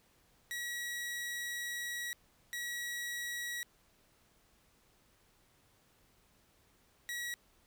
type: tone bursts at uneven times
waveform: sawtooth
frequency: 1920 Hz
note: B6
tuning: 49 cents flat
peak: -34 dBFS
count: 3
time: 0.51-2.13 / 2.53-3.63 / 7.09-7.34 s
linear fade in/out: 0 ms
effects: pink hiss -69 dBFS RMS until 7.66 s